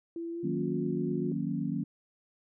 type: tone with pitch glide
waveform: sine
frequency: 335.5 to 359.6 Hz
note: E4 to F#4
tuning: +31 to -49 cents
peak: -34 dBFS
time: 0.16-1.32 s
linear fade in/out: 2 ms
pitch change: +120 cents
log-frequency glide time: 0.31-0.66 s
type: chord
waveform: sine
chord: D# minor seventh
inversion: none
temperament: equal with one note detuned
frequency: 157.28 / 185 / 233.1 / 277.2 Hz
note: D#3 / F#3 / A#3 / C#4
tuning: +19 / 0 / 0 / 0 cents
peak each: -35 dBFS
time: 0.43-1.84 s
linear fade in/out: 10 ms
effects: none